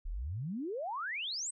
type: exponential sweep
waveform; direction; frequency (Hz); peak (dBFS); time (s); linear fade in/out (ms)
sine; up; 32.7 to 8510; -35; 0.05-1.51; 10
effects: none